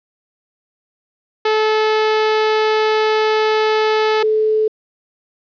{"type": "tone pair in turn", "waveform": ["sawtooth", "sine"], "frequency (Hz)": [433.3, 433.3], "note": ["A4", "A4"], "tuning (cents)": [-27, -27], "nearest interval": "unison", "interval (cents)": 0, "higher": "neither", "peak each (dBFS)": [-9, -12], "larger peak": "first", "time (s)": [[1.45, 4.23], [4.23, 4.68]], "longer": "first", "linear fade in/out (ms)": 5, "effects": ["resampled to 11025 Hz", "8-bit"]}